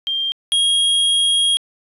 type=tone pair in turn; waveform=sine / square; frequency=3186 / 3272 Hz; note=G7 / G#7; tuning=+27 / -26 cents; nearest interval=unison; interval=47 cents; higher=second; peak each=-18 / -14 dBFS; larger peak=second; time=0.07-0.32 / 0.52-1.57 s; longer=second; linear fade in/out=0 ms; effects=resampled to 32000 Hz + 9-bit